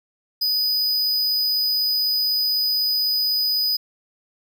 square tone, 4978 Hz, D#8, in tune, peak -19 dBFS, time 0.41-3.77 s, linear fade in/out 10 ms, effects none

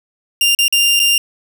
sawtooth tone with dropouts, 2794 Hz, F7, in tune, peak -7 dBFS, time 0.41-1.18 s, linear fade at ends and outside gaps 2 ms, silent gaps 0.55-0.588 / 0.681-0.725 / 0.994-0.999 s, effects none

